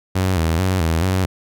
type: tone with vibrato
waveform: sawtooth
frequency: 87.31 Hz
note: F2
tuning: in tune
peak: -12 dBFS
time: 0.15-1.26 s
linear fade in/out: 10 ms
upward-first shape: square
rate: 2.3 Hz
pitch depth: 120 cents each way
effects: none